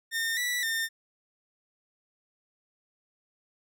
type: tone with pitch steps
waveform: sawtooth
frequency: 1820 / 1958 / 1812 Hz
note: A#6 / B6 / A#6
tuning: -42 / -15 / -50 cents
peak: -24 dBFS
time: 0.11-0.89 s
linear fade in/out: 50 ms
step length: 260 ms
effects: none